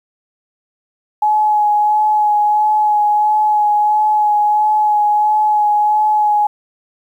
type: tone with vibrato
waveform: sine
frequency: 844 Hz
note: G#5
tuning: 28 cents sharp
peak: -10 dBFS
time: 1.22-6.47 s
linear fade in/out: 5 ms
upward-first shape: sine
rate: 1.5 Hz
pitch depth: 17 cents each way
effects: 8-bit